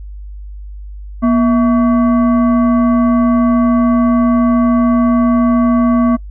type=tone with frequency modulation; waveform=sine; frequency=240 Hz; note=B3; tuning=49 cents flat; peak=-8 dBFS; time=1.22-6.17 s; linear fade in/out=20 ms; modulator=893 Hz; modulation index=0.54; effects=noise-tail reverb RT60 0.1 s tail -26 dB re dry + added 50 Hz sine -26 dBFS peak until 6.3 s